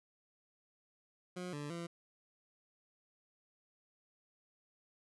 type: tone with pitch steps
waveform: 20% pulse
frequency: 180.2 / 146.2 / 170 Hz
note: F#3 / D3 / F3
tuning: -45 / -7 / -46 cents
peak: -36 dBFS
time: 1.36-1.87 s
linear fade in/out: 10 ms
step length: 170 ms
effects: resampled to 24000 Hz